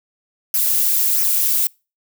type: noise with flanger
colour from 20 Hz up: violet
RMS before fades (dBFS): -17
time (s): 0.54-1.67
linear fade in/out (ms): 2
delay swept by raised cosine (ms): 0.25 to 2.95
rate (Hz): 1.5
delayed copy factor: -0.65
effects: noise-tail reverb RT60 0.3 s tail -26 dB re dry